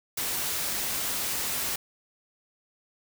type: noise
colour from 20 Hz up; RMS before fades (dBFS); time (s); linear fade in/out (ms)
white; -30; 0.17-1.76; 5
effects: none